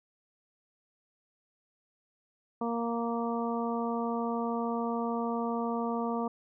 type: harmonic tone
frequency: 233.1 Hz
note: A#3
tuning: in tune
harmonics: 1 / 2 / 3 / 4 / 5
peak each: -32 / -35 / -37 / -38 / -39 dBFS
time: 2.61-6.28 s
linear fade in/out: 5 ms
effects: none